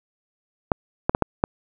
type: clicks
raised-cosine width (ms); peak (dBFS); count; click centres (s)
1; -3; 5; 0.718 / 1.095 / 1.149 / 1.223 / 1.439
effects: none